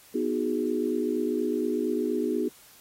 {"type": "chord", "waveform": "sine", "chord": "G# minor seventh", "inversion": "first", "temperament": "equal with one note detuned", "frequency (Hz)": [246.9, 311.1, 366.8, 415.3], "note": ["B3", "D#4", "F#4", "G#4"], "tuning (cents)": [0, 0, -15, 0], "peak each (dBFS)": -30, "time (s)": [0.14, 2.49], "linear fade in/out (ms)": 10, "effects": ["white hiss -54 dBFS RMS until 2.8 s", "AAC 48 kbps"]}